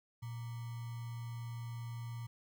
sine tone with sample-and-hold, 117.4 Hz, A#2, 13 cents sharp, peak -40 dBFS, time 0.22-2.27 s, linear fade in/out 10 ms, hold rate 1050 Hz, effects none

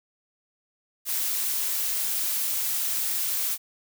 blue noise, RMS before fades -27 dBFS, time 1.05-3.58 s, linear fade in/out 50 ms, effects none

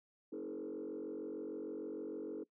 sine tone with frequency modulation, 372.4 Hz, F#4, 11 cents sharp, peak -39 dBFS, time 0.32-2.44 s, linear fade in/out 10 ms, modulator 46.6 Hz, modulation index 2.2, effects noise-tail reverb RT60 0.1 s tail -20 dB re dry + tanh soft clip ceiling -37 dBFS

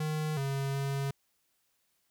square tone with pitch steps, 154.3 / 137.3 / 138.2 Hz, D#3 / C#3 / C#3, -14 / -16 / -5 cents, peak -31 dBFS, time 0-1.11 s, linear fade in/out 5 ms, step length 370 ms, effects white hiss -75 dBFS RMS until 2.1 s

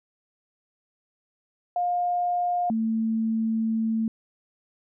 sine tone pair in turn, 709 / 223.3 Hz, F5 / A3, +26 / +26 cents, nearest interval octave + minor sixth, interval 2000 cents, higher first, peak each -22 dBFS, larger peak neither, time 1.76-2.7 / 2.7-4.08 s, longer second, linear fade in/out 2 ms, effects none

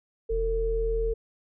sine tone with vibrato, 449.9 Hz, A4, 39 cents sharp, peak -26 dBFS, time 0.29-1.14 s, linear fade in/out 10 ms, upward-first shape triangle, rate 20 Hz, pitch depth 17 cents each way
triangle tone, 40.17 Hz, E1, 44 cents flat, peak -25 dBFS, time 0.3-1.14 s, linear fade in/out 20 ms
effects none

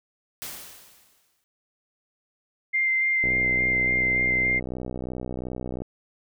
white noise with exponential decay, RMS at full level -34 dBFS, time 0.42-1.44 s, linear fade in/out 0 ms, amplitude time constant 220 ms
sine tone with vibrato, 2093 Hz, C7, in tune, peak -20 dBFS, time 2.73-4.6 s, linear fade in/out 20 ms, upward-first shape square, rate 3.5 Hz, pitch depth 9 cents each way
click train, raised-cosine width 2 ms, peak -19 dBFS, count 163, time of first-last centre 3.24-5.82 s, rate 62.8 Hz
effects none

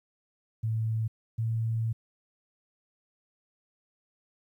sine tone pair in turn, 111.3 / 113.11 Hz, A2 / A2, +20 / +48 cents, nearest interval unison, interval 28 cents, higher second, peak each -26 dBFS, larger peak neither, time 0.63-1.08 / 1.38-1.93 s, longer second, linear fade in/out 10 ms, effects 11-bit

